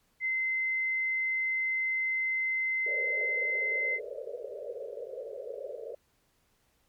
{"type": "tone", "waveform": "sine", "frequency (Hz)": 2065, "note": "C7", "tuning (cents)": -23, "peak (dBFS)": -27, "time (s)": [0.2, 4], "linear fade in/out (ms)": 50}
{"type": "band-pass noise", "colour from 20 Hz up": "white", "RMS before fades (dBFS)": -40, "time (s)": [2.86, 5.95], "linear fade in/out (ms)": 5, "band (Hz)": [410, 600], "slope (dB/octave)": 96}
{"effects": ["pink hiss -71 dBFS RMS until 6.88 s", "MP3 96 kbps"]}